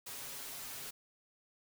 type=noise with comb filter; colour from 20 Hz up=white; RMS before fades=-45 dBFS; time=0.06-0.91 s; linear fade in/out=10 ms; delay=7.3 ms; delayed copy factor=+0.65; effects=none